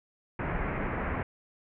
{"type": "low-pass noise", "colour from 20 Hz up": "pink", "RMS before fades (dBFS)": -32, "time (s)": [0.39, 1.23], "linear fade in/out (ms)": 2, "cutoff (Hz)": 2300, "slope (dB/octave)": 48, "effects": []}